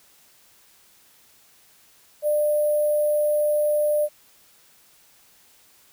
sine tone with sample-and-hold, 598 Hz, D5, 31 cents sharp, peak -18 dBFS, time 2.22-4.09 s, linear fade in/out 50 ms, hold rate 11025 Hz, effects white hiss -56 dBFS RMS until 5.92 s

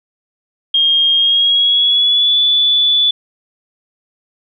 sine tone with pitch glide, 3231 to 3463 Hz, G#7 to A7, -48 to -28 cents, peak -9 dBFS, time 0.74-3.11 s, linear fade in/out 5 ms, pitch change +120 cents, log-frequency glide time 1.15-2.39 s, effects none

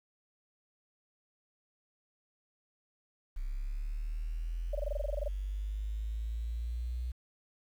sine linear sweep, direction up, 32.7 to 61.74 Hz, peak -33 dBFS, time 3.36-7.12 s, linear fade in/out 10 ms
sine tone bursts, 587.3 Hz, D5, in tune, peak -32 dBFS, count 13, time 4.73-5.28 s, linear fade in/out 5 ms, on 22 ms, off 22 ms
effects 10-bit

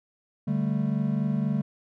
triangle chord, D suspended fourth, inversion none, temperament equal, 146.83 / 196 / 220 Hz, D3 / G3 / A3, 0 / 0 / 0 cents, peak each -26 dBFS, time 0.47-1.62 s, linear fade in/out 10 ms, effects none

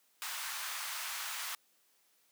pink high-pass noise, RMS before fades -40 dBFS, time 0.22-1.55 s, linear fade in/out 0 ms, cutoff 1000 Hz, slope 24 dB/octave, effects white hiss -71 dBFS RMS until 2.31 s + high-pass 200 Hz 12 dB/octave

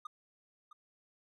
triangle tone with echo, 1223 Hz, D#6, 30 cents flat, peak -38 dBFS, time 0.05-0.07 s, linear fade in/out 5 ms, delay 660 ms, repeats 1, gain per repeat -12 dB, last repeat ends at 0.73 s, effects none

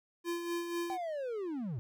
square tone with tremolo, 343.2 Hz, F4, 30 cents flat, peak -33 dBFS, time 0.24-0.98 s, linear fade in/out 50 ms, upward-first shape sine, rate 4.1 Hz, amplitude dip 50%
triangle linear sweep, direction down, 784 to 103.83 Hz, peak -33 dBFS, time 0.9-1.79 s, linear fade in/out 0 ms
effects none

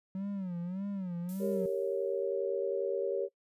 triangle tone with vibrato, 186.2 Hz, F#3, 11 cents sharp, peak -32 dBFS, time 0.15-1.66 s, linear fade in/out 2 ms, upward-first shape sine, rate 1.7 Hz, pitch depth 140 cents each way
violet noise with exponential decay, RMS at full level -46 dBFS, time 1.29-2.4 s, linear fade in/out 0 ms, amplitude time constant 240 ms
sine chord, G diminished, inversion none, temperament equal with one note detuned, 392 / 461.9 / 554.4 Hz, G4 / Bb4 / Db5, 0 / -16 / 0 cents, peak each -34 dBFS, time 1.39-3.29 s, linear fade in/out 50 ms
effects noise-tail reverb RT60 0.1 s tail -20 dB re dry + resampled to 32000 Hz

